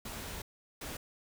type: noise bursts at uneven times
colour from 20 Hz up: pink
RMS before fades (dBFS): -42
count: 2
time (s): 0.05-0.42 / 0.81-0.97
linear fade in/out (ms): 5
effects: none